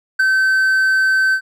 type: tone with ADSR envelope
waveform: triangle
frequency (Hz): 1540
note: G6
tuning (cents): -31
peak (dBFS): -7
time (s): 0.19-1.41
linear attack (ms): 11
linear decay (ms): 7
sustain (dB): -3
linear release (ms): 76
effects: none